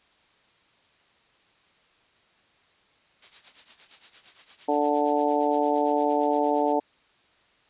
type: noise with tremolo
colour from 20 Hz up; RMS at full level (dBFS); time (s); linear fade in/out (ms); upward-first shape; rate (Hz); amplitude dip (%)
blue; -39; 3.22-6.73; 5; triangle; 8.7; 90
type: harmonic tone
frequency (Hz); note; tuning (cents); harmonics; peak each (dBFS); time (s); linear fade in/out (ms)
146.83; D3; 0; 2 / 3 / 4 / 5 / 6; -27 / -27 / -27 / -27 / -27; 4.68-6.8; 10
effects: white hiss -62 dBFS RMS until 7.69 s + resampled to 8000 Hz